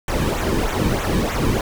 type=noise with flanger; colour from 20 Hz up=brown; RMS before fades=-20 dBFS; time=0.08-1.61 s; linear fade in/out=2 ms; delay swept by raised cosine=0.2 to 1.5 ms; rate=3.2 Hz; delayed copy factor=-0.75; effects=none